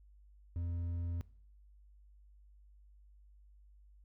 triangle tone with hard clipping, 85.7 Hz, F2, 32 cents flat, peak -36 dBFS, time 0.56-1.21 s, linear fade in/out 0 ms, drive 7 dB, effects noise-tail reverb RT60 0.6 s tail -21 dB re dry + added 50 Hz sine -58 dBFS peak until 4.04 s

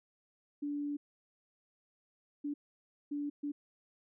sine tone bursts at uneven times, 290 Hz, D4, 22 cents flat, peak -34 dBFS, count 4, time 0.62-0.97 / 2.44-2.54 / 3.11-3.3 / 3.43-3.52 s, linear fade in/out 10 ms, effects none

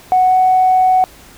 sine tone with pitch glide, 740 to 744.3 Hz, F#5 to F#5, 0 to +10 cents, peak -7 dBFS, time 0.12-1.04 s, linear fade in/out 0 ms, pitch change +10 cents, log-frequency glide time 0.27-0.34 s, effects tanh soft clip ceiling -3 dBFS + pink hiss -41 dBFS RMS until 1.37 s

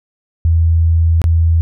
sine tone with dropouts, 82.41 Hz, E2, in tune, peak -8 dBFS, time 0.45-1.61 s, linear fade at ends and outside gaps 0 ms, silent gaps 1.217-1.241 s, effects none

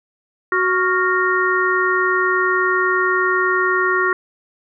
harmonic tone with a mistuned harmonic, 370 Hz, F#4, in tune, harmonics 1 / 3 / 4 / 5, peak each -20 / -20 / -20 / -20 dBFS, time 0.52-4.13 s, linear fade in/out 2 ms, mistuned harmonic 4, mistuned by -94 cents, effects none

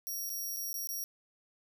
5% pulse tone with dropouts, 5660 Hz, F8, 22 cents sharp, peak -30 dBFS, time 0.07-1.04 s, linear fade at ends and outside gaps 0 ms, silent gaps 0.294-0.301 / 0.563-0.569 / 0.73-0.742 / 0.872-0.89 s, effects none

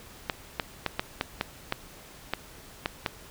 clicks, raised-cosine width 0.3 ms, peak -10 dBFS, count 10, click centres 0.298 / 0.598 / 0.863 / 0.995 / 1.211 / 1.411 / 1.724 / 2.336 / 2.859 / 3.062 s, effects pink hiss -49 dBFS RMS until 3.3 s

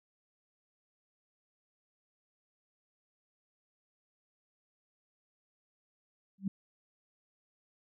sine tone with exponential growth, 194.4 Hz, G3, 14 cents flat, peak -26 dBFS, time 6.38-6.48 s, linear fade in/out 5 ms, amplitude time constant 20 ms, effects none

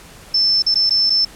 sine tone with dropouts, 5300 Hz, E8, 9 cents sharp, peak -12 dBFS, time 0.34-1.25 s, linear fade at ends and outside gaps 5 ms, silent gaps 0.623-0.664 / 0.744-0.755 / 0.896-0.906 / 1.098-1.102 s, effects pink hiss -41 dBFS RMS until 1.35 s + low-pass 12000 Hz 12 dB/octave

